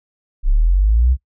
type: linear sweep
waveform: sine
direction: up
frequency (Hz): 30.87 to 66.2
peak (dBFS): -10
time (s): 0.43-1.17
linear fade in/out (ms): 50
effects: noise-tail reverb RT60 0.1 s tail -21 dB re dry